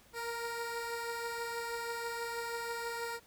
15% pulse beating tone pair, 466.2 / 472.4 Hz, A#4 / A#4, 0 / +23 cents, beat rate 6.2 Hz, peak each -31 / -39 dBFS, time 0.13-3.2 s, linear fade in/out 50 ms, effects pink hiss -62 dBFS RMS until 3.26 s

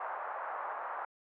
white band-pass noise, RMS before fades -39 dBFS, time 0-1.05 s, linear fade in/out 5 ms, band 650 to 1300 Hz, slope 24 dB/octave, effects low-pass 2000 Hz 12 dB/octave

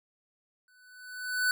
square tone with exponential growth, 1496 Hz, F#6, 19 cents sharp, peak -23 dBFS, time 0.68-1.51 s, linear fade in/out 1 ms, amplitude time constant 180 ms, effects none

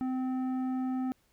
triangle tone with tanh clipping, 257.9 Hz, C4, 25 cents flat, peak -31 dBFS, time 0.01-1.12 s, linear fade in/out 0 ms, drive 14 dB, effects pink hiss -70 dBFS RMS until 1.32 s

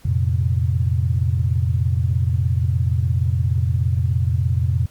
sine chord, F suspended fourth, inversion none, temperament equal with one note detuned, 87.31 / 113.81 / 130.81 Hz, F2 / Bb2 / C3, 0 / -41 / 0 cents, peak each -19 / -21 / -22 dBFS, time 0.05-4.86 s, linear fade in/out 5 ms, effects pink hiss -52 dBFS RMS until 4.9 s + Opus 48 kbps

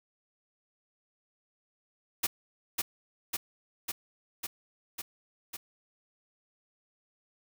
white noise with echo, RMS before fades -28 dBFS, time 2.23-2.27 s, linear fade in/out 10 ms, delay 550 ms, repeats 6, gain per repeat -2 dB, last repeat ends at 5.57 s, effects none

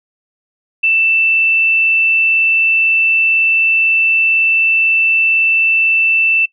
sine tone, 2661 Hz, E7, 16 cents sharp, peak -9 dBFS, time 0.83-6.46 s, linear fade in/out 10 ms, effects noise-tail reverb RT60 0.1 s tail -22 dB re dry

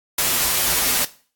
white noise with comb filter, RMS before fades -19 dBFS, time 0.18-1.05 s, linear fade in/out 5 ms, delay 9.6 ms, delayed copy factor -0.8, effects noise-tail reverb RT60 0.4 s tail -17 dB re dry + AAC 64 kbps

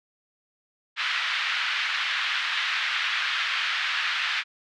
pink band-pass noise, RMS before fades -27 dBFS, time 0.96-4.44 s, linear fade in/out 50 ms, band 1400 to 3700 Hz, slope 24 dB/octave, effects none

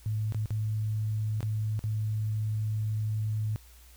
sine tone with dropouts, 107.9 Hz, A2, 33 cents flat, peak -27 dBFS, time 0.06-3.56 s, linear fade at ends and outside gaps 0 ms, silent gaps 0.323-0.346 / 0.458-0.506 / 1.406-1.429 / 1.792-1.839 s, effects added 60 Hz sine -52 dBFS peak until 3.96 s + white hiss -58 dBFS RMS until 3.96 s

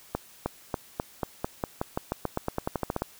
accelerating click train, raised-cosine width 1 ms, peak -13 dBFS, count 20, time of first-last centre 0.15-3.02 s, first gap 310 ms, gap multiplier 0.91, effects white hiss -53 dBFS RMS until 3.19 s

